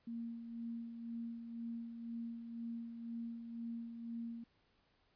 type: tone with tremolo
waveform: sine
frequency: 232 Hz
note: A#3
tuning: 8 cents flat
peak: -40 dBFS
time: 0.07-4.44 s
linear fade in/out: 5 ms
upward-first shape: sine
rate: 2 Hz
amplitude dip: 50%
effects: pink hiss -75 dBFS RMS until 5.15 s + resampled to 11025 Hz